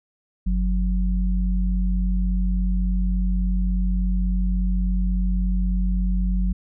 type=tone pair together; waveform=sine; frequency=48.24 / 182.6 Hz; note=G1 / F#3; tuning=-27 / -23 cents; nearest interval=octave + major seventh; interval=2304 cents; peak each=-19 / -25 dBFS; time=0.46-6.53 s; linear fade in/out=10 ms; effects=none